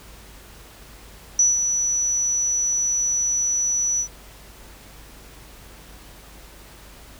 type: tone with ADSR envelope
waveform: sine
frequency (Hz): 5920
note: F#8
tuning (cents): 0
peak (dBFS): -12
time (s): 1.39-4.08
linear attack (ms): 3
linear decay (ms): 170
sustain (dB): -7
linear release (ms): 82
effects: added 50 Hz sine -46 dBFS peak until 7.19 s + pink hiss -46 dBFS RMS until 7.19 s